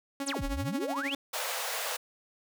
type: tone with tremolo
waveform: sawtooth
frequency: 277.2 Hz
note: C#4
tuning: in tune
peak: -26 dBFS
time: 0.2-1.15 s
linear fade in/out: 2 ms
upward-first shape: triangle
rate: 13 Hz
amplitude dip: 85%
type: exponential two-way sweep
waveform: sine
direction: down then up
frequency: 11880 to 31.52 to 3690 Hz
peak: -32 dBFS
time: 0.26-1.15 s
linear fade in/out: 10 ms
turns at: 0.45 s
type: high-pass noise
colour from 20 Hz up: pink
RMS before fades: -34 dBFS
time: 1.33-1.97 s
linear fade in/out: 10 ms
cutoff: 470 Hz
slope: 96 dB/octave
effects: none